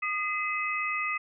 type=tone cluster; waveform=sine; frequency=1229 / 2042 / 2557 Hz; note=D#6 / C7 / D#7; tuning=-22 / -43 / +47 cents; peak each=-32 / -32 / -32 dBFS; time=0.02-1.18 s; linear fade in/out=10 ms; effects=none